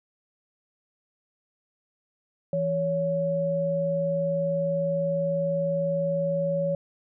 sine tone pair together, 166.06 / 560 Hz, E3 / C#5, +13 / +18 cents, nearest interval octave + major sixth, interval 2105 cents, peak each -29 / -24 dBFS, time 2.53-6.75 s, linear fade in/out 2 ms, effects none

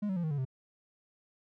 triangle tone with pitch steps, 207.6 / 189.27 / 172.56 / 157.33 / 143.44 / 130.78 Hz, G#3 / F#3 / F3 / D#3 / D3 / C3, 0 / +40 / -20 / +20 / -40 / 0 cents, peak -28 dBFS, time 0.02-0.452 s, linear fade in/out 10 ms, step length 72 ms, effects none

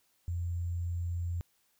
sine tone with sample-and-hold, 86.4 Hz, F2, 18 cents flat, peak -31 dBFS, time 0.28-1.41 s, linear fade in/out 0 ms, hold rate 7350 Hz, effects white hiss -72 dBFS RMS until 1.79 s

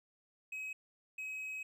triangle tone bursts at uneven times, 2545 Hz, D#7, 39 cents sharp, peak -38 dBFS, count 2, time 0.52-0.73 / 1.18-1.63 s, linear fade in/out 5 ms, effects none

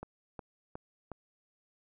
click train, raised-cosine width 1 ms, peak -27 dBFS, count 4, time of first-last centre 0.03-1.117 s, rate 2.76 Hz, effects none

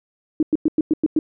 sine tone bursts, 311.1 Hz, D#4, in tune, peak -13 dBFS, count 7, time 0.4-1.19 s, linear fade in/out 2 ms, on 28 ms, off 99 ms, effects none

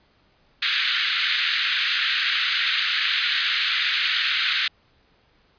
white band-pass noise, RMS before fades -23 dBFS, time 0.62-4.68 s, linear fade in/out 5 ms, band 1400 to 4200 Hz, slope 48 dB/octave, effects pink hiss -61 dBFS RMS until 5.58 s + resampled to 11025 Hz

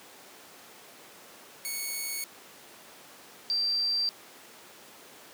5% pulse / sine tone pair in turn, 2217 / 4698 Hz, C#7 / D8, 0 / 0 cents, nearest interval octave + minor second, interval 1300 cents, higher second, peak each -22 / -25 dBFS, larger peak first, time 1.65-2.24 / 3.5-4.09 s, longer neither, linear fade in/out 0 ms, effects pink hiss -50 dBFS RMS until 5.33 s + high-pass 300 Hz 12 dB/octave

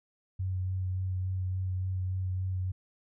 sine tone with vibrato, 93 Hz, F#2, 9 cents sharp, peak -29 dBFS, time 0.39-2.72 s, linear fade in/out 10 ms, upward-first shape sine, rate 3.5 Hz, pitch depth 15 cents each way, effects none

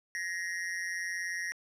square tone with amplitude modulation, 1881 Hz, A#6, 15 cents sharp, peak -30 dBFS, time 0.15-1.52 s, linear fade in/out 0 ms, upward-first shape sine, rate 179 Hz, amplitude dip 90%, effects low-pass 9000 Hz 12 dB/octave

